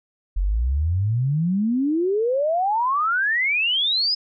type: exponential sweep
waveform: sine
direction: up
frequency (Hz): 43 to 5130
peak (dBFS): -18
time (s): 0.36-4.15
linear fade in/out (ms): 10
effects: none